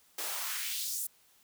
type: noise with high-pass filter sweep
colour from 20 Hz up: white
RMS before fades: -36 dBFS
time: 0.18-1.07 s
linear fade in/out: 5 ms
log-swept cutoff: 400 to 9700 Hz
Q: 1.7
effects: white hiss -65 dBFS RMS until 1.43 s